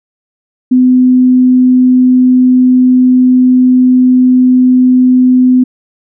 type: tone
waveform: sine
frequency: 253.3 Hz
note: B3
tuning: 44 cents sharp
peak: -3 dBFS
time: 0.71-5.64 s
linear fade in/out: 10 ms
effects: none